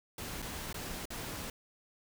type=noise with dropouts; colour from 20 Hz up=pink; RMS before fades=-41 dBFS; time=0.18-1.5 s; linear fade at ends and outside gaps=2 ms; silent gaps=0.419-0.424 / 0.728-0.743 / 1.055-1.104 s; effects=none